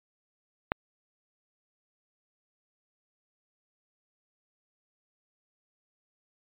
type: click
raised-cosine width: 0.5 ms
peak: -9 dBFS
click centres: 0.719 s
effects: resampled to 8000 Hz

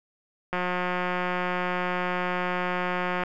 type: click train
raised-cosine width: 0.5 ms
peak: -13 dBFS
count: 488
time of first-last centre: 0.53-3.236 s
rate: 180 Hz
effects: none

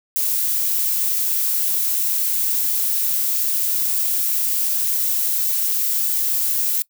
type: noise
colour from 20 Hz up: violet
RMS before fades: -20 dBFS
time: 0.16-6.82 s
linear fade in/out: 0 ms
effects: noise-tail reverb RT60 0.1 s tail -21 dB re dry

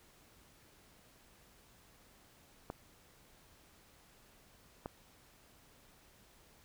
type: clicks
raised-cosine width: 1 ms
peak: -26 dBFS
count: 2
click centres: 2.701 / 4.859 s
effects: pink hiss -64 dBFS RMS until 6.64 s

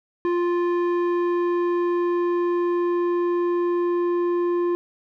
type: tone with low-pass filter sweep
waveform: square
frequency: 349.2 Hz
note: F4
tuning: in tune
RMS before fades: -22 dBFS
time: 0.25-4.75 s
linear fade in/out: 0 ms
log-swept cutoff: 1400 to 900 Hz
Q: 0.88
effects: none

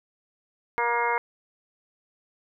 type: harmonic tone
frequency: 236.9 Hz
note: A#3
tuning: 28 cents sharp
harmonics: 2 / 3 / 4 / 5 / 6 / 7 / 8 / 9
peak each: -30 / -35 / -25 / -34 / -33 / -34 / -39 / -30 dBFS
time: 0.78-1.18 s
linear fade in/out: 0 ms
effects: none

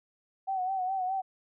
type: tone with vibrato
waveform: sine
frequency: 753 Hz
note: F#5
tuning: 30 cents sharp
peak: -28 dBFS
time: 0.47-1.22 s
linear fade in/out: 20 ms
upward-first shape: sine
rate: 4.8 Hz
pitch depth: 55 cents each way
effects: none

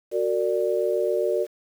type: chord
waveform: sine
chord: Gb augmented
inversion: none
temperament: equal with one note detuned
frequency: 370 / 457.4 / 587.3 Hz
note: Gb4 / Bb4 / D5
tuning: 0 / -33 / 0 cents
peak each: -25 dBFS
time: 0.11-1.47 s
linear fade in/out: 50 ms
effects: 8-bit

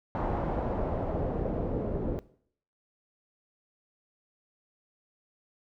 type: noise with low-pass filter sweep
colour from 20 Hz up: pink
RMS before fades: -31 dBFS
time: 0.15-2.19 s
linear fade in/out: 0 ms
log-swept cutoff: 860 to 430 Hz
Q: 1.6
effects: noise-tail reverb RT60 0.6 s tail -19 dB re dry

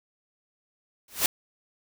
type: noise with exponential growth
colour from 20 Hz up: white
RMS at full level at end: -18 dBFS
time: 1.08-1.26 s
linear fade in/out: 2 ms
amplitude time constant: 37 ms
effects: none

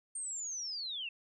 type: linear sweep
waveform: sine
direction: down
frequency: 8760 to 2614 Hz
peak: -37 dBFS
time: 0.15-1.09 s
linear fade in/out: 5 ms
effects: none

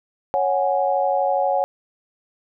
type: chord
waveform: sine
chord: C# suspended fourth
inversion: none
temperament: just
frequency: 554.4 / 739.2 / 831.5 Hz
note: C#5 / F#5 / G#5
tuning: 0 / -2 / +2 cents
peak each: -21 / -21 / -23 dBFS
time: 0.34-1.64 s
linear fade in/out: 0 ms
effects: none

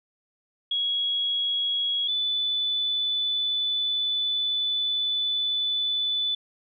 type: tone pair in turn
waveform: sine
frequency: 3322 / 3489 Hz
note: G#7 / A7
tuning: 0 / -15 cents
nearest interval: minor second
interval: 85 cents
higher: second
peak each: -23 dBFS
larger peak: neither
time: 0.71-2.08 / 2.08-6.35 s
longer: second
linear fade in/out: 5 ms
effects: none

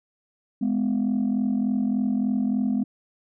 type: tone pair together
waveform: sine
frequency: 209.3 / 252.7 Hz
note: G#3 / B3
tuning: +14 / +40 cents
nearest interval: minor third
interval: 326 cents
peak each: -22 dBFS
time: 0.61-2.84 s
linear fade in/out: 10 ms
effects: tanh soft clip ceiling -17 dBFS

